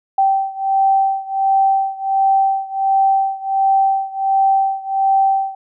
sine beating tone pair, 777 / 778.4 Hz, G5 / G5, -16 / -12 cents, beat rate 1.4 Hz, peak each -15 / -17 dBFS, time 0.18-5.55 s, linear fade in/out 5 ms, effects none

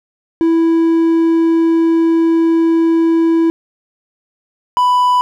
triangle tone pair in turn, 329.6 / 992 Hz, E4 / B5, 0 / +7 cents, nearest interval octave + perfect fifth, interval 1907 cents, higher second, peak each -7 dBFS, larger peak neither, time 0.41-3.5 / 4.77-5.21 s, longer first, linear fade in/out 0 ms, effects none

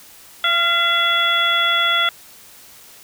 harmonic tone with a mistuned harmonic, 677 Hz, E5, 46 cents sharp, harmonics 1 / 2 / 3 / 4 / 5, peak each -28 / -18 / -22 / -29 / -18 dBFS, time 0.44-2.09 s, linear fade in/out 2 ms, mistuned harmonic 2, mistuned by +39 cents, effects white hiss -44 dBFS RMS until 3.03 s

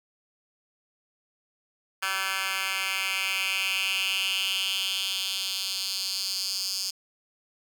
10% pulse tone with high-pass filter sweep, 191.7 Hz, G3, 38 cents flat, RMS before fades -29 dBFS, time 2.02-6.91 s, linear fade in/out 10 ms, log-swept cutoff 1700 to 5100 Hz, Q 3.7, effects 8-bit

